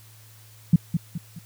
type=tone with echo; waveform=sine; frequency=167 Hz; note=E3; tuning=23 cents sharp; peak=-10 dBFS; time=0.73-0.76 s; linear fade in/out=5 ms; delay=210 ms; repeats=3; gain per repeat=-8 dB; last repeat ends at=1.39 s; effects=added 109 Hz sine -49 dBFS peak until 1.45 s + white hiss -53 dBFS RMS until 1.45 s